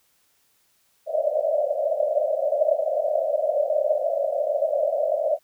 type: band-pass noise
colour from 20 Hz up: pink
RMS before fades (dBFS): -23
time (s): 1.06-5.39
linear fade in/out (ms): 50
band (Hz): 560 to 650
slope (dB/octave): 96
effects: white hiss -65 dBFS RMS until 5.43 s